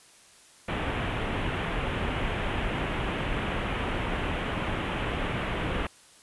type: low-pass noise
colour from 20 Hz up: pink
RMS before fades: -30 dBFS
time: 0.68-5.87 s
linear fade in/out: 5 ms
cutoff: 3200 Hz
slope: 48 dB/octave
effects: white hiss -55 dBFS RMS until 6.22 s + resampled to 24000 Hz